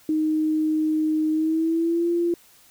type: tone with pitch glide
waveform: sine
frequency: 311.1 to 343.2 Hz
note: D#4 to F4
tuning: 0 to -30 cents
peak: -19 dBFS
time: 0.09-2.34 s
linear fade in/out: 2 ms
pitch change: +170 cents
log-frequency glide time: 1.31-2.09 s
effects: white hiss -54 dBFS RMS until 2.7 s